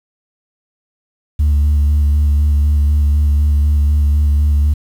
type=tone with vibrato; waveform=sine; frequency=73.42 Hz; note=D2; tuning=in tune; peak=-7 dBFS; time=1.39-4.74 s; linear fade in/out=10 ms; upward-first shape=square; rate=4 Hz; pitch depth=21 cents each way; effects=tanh soft clip ceiling -8 dBFS + 7-bit